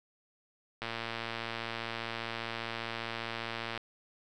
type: click train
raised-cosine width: 0.3 ms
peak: -20 dBFS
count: 341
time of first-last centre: 0.82-3.777 s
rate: 115 Hz
effects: none